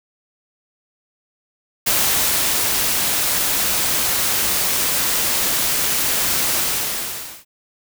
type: noise with ADSR envelope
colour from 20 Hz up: white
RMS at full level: -17 dBFS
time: 1.86-7.45 s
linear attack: 13 ms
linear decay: 780 ms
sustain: -2 dB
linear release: 880 ms
effects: none